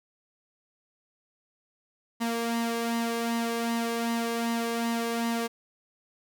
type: tone with flanger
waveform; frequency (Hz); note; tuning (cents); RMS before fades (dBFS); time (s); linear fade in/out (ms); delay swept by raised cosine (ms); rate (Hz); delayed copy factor
sawtooth; 232; A#3; -8; -29; 2.2-5.48; 20; 1 to 1.86; 2.6; +0.55
effects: none